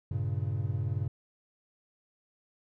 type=chord; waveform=triangle; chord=G diminished; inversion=none; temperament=equal; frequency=98 / 116.54 / 138.59 Hz; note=G2 / Bb2 / Db3; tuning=0 / 0 / 0 cents; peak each=-30 / -32 / -33 dBFS; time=0.11-1.08 s; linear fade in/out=5 ms; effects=none